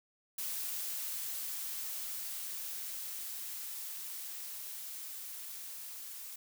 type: noise with level ramp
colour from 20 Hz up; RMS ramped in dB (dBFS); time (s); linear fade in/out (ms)
blue; -38 to -46; 0.38-6.36; 5
effects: none